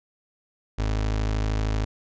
30% pulse tone, 53 Hz, G#1, 36 cents sharp, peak -20 dBFS, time 0.78-1.85 s, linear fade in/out 10 ms, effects resampled to 16000 Hz

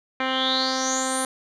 10% pulse tone with low-pass filter sweep, 261.6 Hz, C4, in tune, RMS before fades -24 dBFS, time 0.2-1.25 s, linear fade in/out 2 ms, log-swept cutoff 2500 to 10000 Hz, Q 9.1, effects none

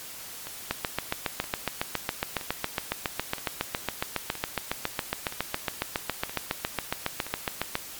two click trains, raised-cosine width 0.3 ms, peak -9 / -20 dBFS, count 52 / 8, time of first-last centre 0.71-7.754 / 0.47-7.266 s, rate 7.24 / 1.03 Hz, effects white hiss -41 dBFS RMS until 7.99 s + MP3 96 kbps

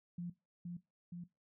sine tone with echo, 174.61 Hz, F3, in tune, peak -39 dBFS, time 0.18-0.3 s, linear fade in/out 5 ms, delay 470 ms, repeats 2, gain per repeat -2 dB, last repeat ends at 1.24 s, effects noise-tail reverb RT60 0.2 s tail -17 dB re dry

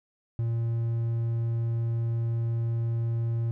triangle tone, 115.7 Hz, A#2, 13 cents flat, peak -23 dBFS, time 0.39-3.51 s, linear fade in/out 0 ms, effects none

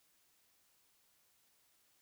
silence, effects white hiss -73 dBFS RMS until 2.01 s

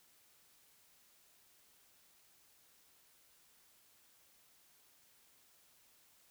silence, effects white hiss -68 dBFS RMS until 6.3 s

